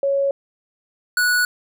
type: tone pair in turn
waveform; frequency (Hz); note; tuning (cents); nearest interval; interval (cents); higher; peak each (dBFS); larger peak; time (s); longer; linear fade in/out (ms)
sine / square; 554.4 / 1470.3; C#5 / F#6; 0 / -11; octave + perfect fourth; 1689; second; -16; neither; 0.03-0.31 / 1.17-1.45; neither; 2
effects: none